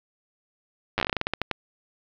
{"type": "slowing click train", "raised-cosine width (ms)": 0.3, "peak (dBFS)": -8, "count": 15, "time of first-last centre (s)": [0.98, 1.513], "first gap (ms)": 9, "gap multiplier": 1.2, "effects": ["low-pass 5000 Hz 12 dB/octave", "8-bit"]}